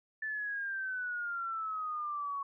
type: exponential sweep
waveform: sine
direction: down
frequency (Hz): 1760 to 1108.7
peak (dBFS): -34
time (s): 0.22-2.43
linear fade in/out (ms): 5
effects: none